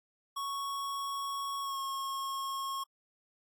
square tone with pitch glide, 1108.7 to 1086.5 Hz, C#6 to C#6, 0 to -35 cents, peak -35 dBFS, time 0.36-2.84 s, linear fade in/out 10 ms, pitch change -35 cents, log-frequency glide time 1.61-1.79 s, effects AAC 64 kbps

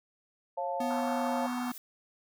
sine chord, Db augmented, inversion none, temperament equal with one note detuned, 543.9 / 698.5 / 880 Hz, Db5 / F5 / A5, -33 / 0 / 0 cents, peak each -35 dBFS, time 0.57-1.47 s, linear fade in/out 10 ms
square tone, 246.9 Hz, B3, in tune, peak -33 dBFS, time 0.8-1.72 s, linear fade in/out 5 ms
white band-pass noise, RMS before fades -41 dBFS, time 0.9-1.72 s, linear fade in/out 10 ms, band 790 to 1400 Hz, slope 48 dB/octave
blue noise with exponential growth, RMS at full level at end -43 dBFS, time 1.45-1.78 s, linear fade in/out 1 ms, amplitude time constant 71 ms
effects none

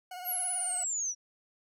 40% pulse tone with vibrato, 726 Hz, F#5, 33 cents flat, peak -39 dBFS, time 0.11-0.84 s, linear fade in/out 5 ms, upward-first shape sine, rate 18 Hz, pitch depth 40 cents each way
sine linear sweep, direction down, 11840 to 5670 Hz, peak -30 dBFS, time 0.24-1.15 s, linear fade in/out 50 ms
effects none

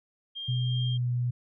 sine tone with tremolo, 3204 Hz, G7, 37 cents sharp, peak -34 dBFS, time 0.35-0.98 s, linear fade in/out 20 ms, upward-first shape sine, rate 2.7 Hz, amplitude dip 25%
sine tone with pitch glide, 124.1 to 122.46 Hz, B2 to B2, +9 to -14 cents, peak -25 dBFS, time 0.48-1.31 s, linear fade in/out 10 ms, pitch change -23 cents, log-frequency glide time 0.85-1.11 s
effects none

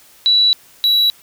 sine / triangle tone pair in turn, 3934 / 3914 Hz, B7 / B7, -7 / -16 cents, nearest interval unison, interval 9 cents, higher first, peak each -9 dBFS, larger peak neither, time 0.26-0.53 / 0.84-1.1 s, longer first, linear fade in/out 0 ms, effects white hiss -47 dBFS RMS until 1.22 s

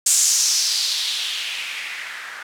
violet noise with low-pass filter sweep, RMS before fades -22 dBFS, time 0.06-2.43 s, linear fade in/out 5 ms, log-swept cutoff 7600 to 1500 Hz, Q 3, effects none

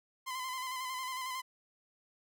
sawtooth tone with vibrato, 1028 Hz, C6, 31 cents flat, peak -33 dBFS, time 0.26-1.42 s, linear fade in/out 20 ms, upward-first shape square, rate 11 Hz, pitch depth 33 cents each way, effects none

